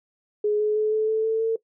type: tone with pitch steps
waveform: sine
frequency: 419.5 / 424.4 / 429.3 / 434.3 / 439.3 / 444.4 / 449.6 Hz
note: G#4 / G#4 / A4 / A4 / A4 / A4 / A4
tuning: +17 / +38 / -43 / -23 / -3 / +17 / +37 cents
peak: -19 dBFS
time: 0.44-1.56 s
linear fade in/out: 5 ms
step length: 160 ms
effects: noise-tail reverb RT60 0.1 s tail -19 dB re dry